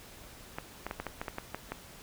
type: clicks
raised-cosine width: 0.5 ms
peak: -20 dBFS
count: 10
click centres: 0.585 / 0.866 / 0.911 / 1 / 1.067 / 1.215 / 1.282 / 1.384 / 1.546 / 1.72 s
effects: pink hiss -51 dBFS RMS until 2.02 s